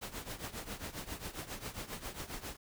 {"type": "noise with tremolo", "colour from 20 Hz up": "pink", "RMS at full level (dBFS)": -40, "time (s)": [0.01, 2.57], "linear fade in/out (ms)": 20, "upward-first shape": "triangle", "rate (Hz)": 7.4, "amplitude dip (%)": 85, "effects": []}